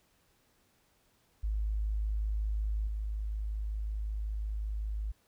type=tone with level steps; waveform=sine; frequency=52.7 Hz; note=G#1; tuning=26 cents sharp; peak=-29 / -32 dBFS; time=1.43-5.12 s; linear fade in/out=10 ms; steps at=2.87 s; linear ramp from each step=2 ms; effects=pink hiss -70 dBFS RMS until 5.27 s